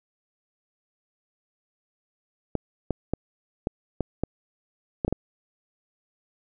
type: clicks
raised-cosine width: 2 ms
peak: -11 dBFS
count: 9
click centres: 2.553 / 2.907 / 3.136 / 3.671 / 4.007 / 4.236 / 5.048 / 5.08 / 5.126 s
effects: none